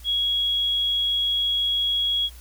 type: tone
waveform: sine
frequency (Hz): 3322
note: G#7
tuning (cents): 0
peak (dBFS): -20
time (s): 0.04-2.3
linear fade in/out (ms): 50
effects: added 60 Hz sine -41 dBFS peak until 2.4 s + white hiss -50 dBFS RMS until 2.4 s